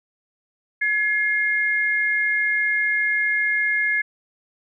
sine tone pair together, 1696 / 2131 Hz, G#6 / C7, +36 / +31 cents, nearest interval major third, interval 395 cents, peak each -21 dBFS, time 0.81-4.02 s, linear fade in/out 10 ms, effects none

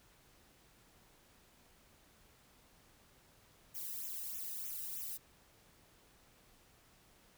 violet noise with flanger, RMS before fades -43 dBFS, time 3.74-5.18 s, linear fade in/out 20 ms, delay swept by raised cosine 0.21 to 0.93 ms, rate 3.2 Hz, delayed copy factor -0.95, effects pink hiss -66 dBFS RMS until 7.37 s

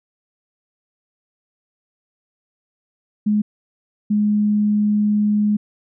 sine tone pair in turn, 210 / 209.1 Hz, G#3 / G#3, +19 / +12 cents, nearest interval unison, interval 7 cents, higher first, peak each -14 dBFS, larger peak neither, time 3.26-3.42 / 4.1-5.57 s, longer second, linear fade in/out 10 ms, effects none

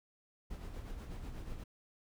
brown noise with tremolo, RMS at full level -42 dBFS, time 0.5-1.64 s, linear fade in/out 10 ms, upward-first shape sine, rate 8.2 Hz, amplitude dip 45%, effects none

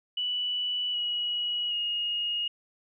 sine tone with pitch steps, 2960 / 2913 / 2866 Hz, F#7 / F#7 / F7, 0 / -28 / +44 cents, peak -27 dBFS, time 0.17-2.48 s, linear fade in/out 5 ms, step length 770 ms, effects none

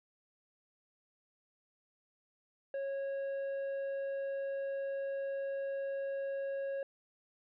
sine tone with tanh clipping, 549 Hz, C#5, 17 cents flat, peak -36 dBFS, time 2.74-6.83 s, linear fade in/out 2 ms, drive 6 dB, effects none

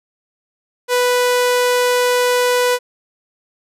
sawtooth tone, 493.9 Hz, B4, in tune, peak -9 dBFS, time 0.88-2.79 s, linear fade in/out 50 ms, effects resampled to 32000 Hz

